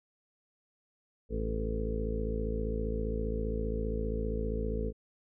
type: harmonic tone with a mistuned harmonic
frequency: 55.1 Hz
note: A1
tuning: 3 cents sharp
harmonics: 1 / 2 / 3 / 4 / 5 / 6 / 7 / 8 / 9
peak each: -33 / -41 / -43 / -39 / -45 / -48 / -47 / -37 / -42 dBFS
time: 1.29-4.93 s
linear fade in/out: 50 ms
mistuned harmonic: 7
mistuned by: +33 cents
effects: none